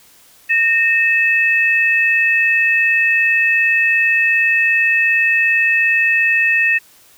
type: tone pair together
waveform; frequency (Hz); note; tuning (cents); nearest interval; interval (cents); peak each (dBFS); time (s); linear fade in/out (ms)
sine; 1841.3 / 2604; A#6 / E7; -22 / -22; tritone; 600; -14; 0.49-6.79; 20
effects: white hiss -48 dBFS RMS until 7.17 s